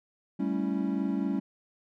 triangle chord, A dominant seventh, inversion third, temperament equal, 196 / 220 / 277.2 / 329.6 Hz, G3 / A3 / C#4 / E4, 0 / 0 / 0 / 0 cents, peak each -29 / -32 / -29 / -34 dBFS, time 0.39-1.4 s, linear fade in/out 10 ms, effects none

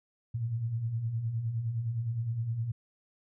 sine beating tone pair, 107.1 / 116.8 Hz, A2 / A#2, -46 / +4 cents, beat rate 9.7 Hz, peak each -39 / -30 dBFS, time 0.34-2.72 s, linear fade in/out 10 ms, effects none

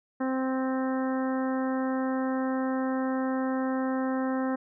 harmonic tone, 261.6 Hz, C4, in tune, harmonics 1 / 2 / 3 / 4 / 5 / 6 / 7, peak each -27 / -33 / -37 / -39 / -41 / -43 / -44 dBFS, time 0.2-4.56 s, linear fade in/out 10 ms, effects none

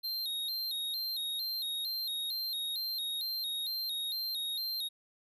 square tone with vibrato, 3951 Hz, B7, in tune, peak -34 dBFS, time 0.03-4.89 s, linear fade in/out 20 ms, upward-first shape square, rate 2.2 Hz, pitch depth 88 cents each way, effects none

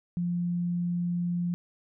sine tone, 174.61 Hz, F3, in tune, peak -26 dBFS, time 0.17-1.54 s, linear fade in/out 0 ms, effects none

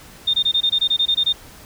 sine tone bursts, 3642 Hz, A#7, 41 cents flat, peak -14 dBFS, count 12, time 0.27-1.328 s, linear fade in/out 10 ms, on 68 ms, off 22 ms, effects pink hiss -43 dBFS RMS until 1.65 s

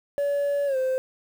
sine tone with pitch glide, 570 to 519.7 Hz, C#5 to C5, +48 to -12 cents, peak -19 dBFS, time 0.18-0.98 s, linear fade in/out 0 ms, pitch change -160 cents, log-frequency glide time 0.66-0.77 s, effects tanh soft clip ceiling -21 dBFS + 8-bit

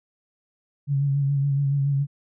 sine tone with vibrato, 140 Hz, C#3, 18 cents sharp, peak -19 dBFS, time 0.87-2.07 s, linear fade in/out 50 ms, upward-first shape sine, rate 7.1 Hz, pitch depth 35 cents each way, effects none

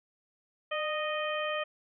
harmonic tone with a mistuned harmonic, 620 Hz, D#5, 6 cents flat, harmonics 1 / 2 / 3 / 4 / 5, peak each -33 / -36 / -38 / -39 / -40 dBFS, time 0.71-1.64 s, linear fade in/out 10 ms, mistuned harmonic 1, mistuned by -43 cents, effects none

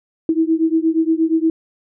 sine beating tone pair, 320 / 328.5 Hz, D#4 / E4, +49 / -6 cents, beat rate 8.5 Hz, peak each -16 / -17 dBFS, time 0.29-1.5 s, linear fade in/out 2 ms, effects none

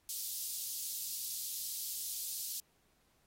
white high-pass noise, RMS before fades -40 dBFS, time 0.09-2.6 s, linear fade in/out 0 ms, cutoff 4000 Hz, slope 24 dB/octave, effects pink hiss -73 dBFS RMS until 3.26 s + AAC 48 kbps

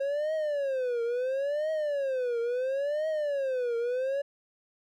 triangle tone with vibrato, 542 Hz, C#5, 39 cents flat, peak -25 dBFS, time 0-4.22 s, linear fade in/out 10 ms, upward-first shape triangle, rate 0.73 Hz, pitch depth 280 cents each way, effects none

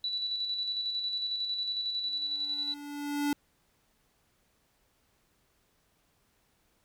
sine tone with tremolo, 3951 Hz, B7, in tune, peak -29 dBFS, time 0.04-2.74 s, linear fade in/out 2 ms, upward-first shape square, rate 11 Hz, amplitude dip 35%
square tone with exponential growth, 289.4 Hz, D4, 25 cents flat, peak -26 dBFS, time 2.04-3.33 s, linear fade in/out 2 ms, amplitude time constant 280 ms
effects pink hiss -71 dBFS RMS until 6.84 s

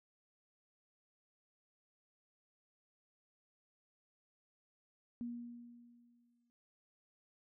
sine tone with exponential decay, 238.5 Hz, A#3, 40 cents sharp, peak -38 dBFS, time 5.21-6.5 s, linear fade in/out 0 ms, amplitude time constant 280 ms, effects none

